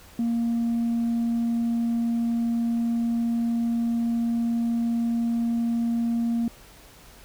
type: tone with tanh clipping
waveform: triangle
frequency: 233.1 Hz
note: A#3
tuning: in tune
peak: -22 dBFS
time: 0.19-6.48 s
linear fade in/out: 2 ms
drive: 6 dB
effects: added 48 Hz sine -54 dBFS peak until 7.24 s + pink hiss -50 dBFS RMS until 7.24 s